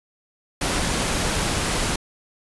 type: noise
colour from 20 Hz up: pink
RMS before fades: -23 dBFS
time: 0.61-1.96 s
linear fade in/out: 5 ms
effects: resampled to 24000 Hz